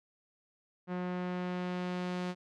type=tone with low-pass filter sweep; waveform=sawtooth; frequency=180 Hz; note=F#3; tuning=47 cents flat; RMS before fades=-36 dBFS; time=0.87-2.35 s; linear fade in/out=50 ms; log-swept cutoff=1800 to 5100 Hz; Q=0.77; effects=none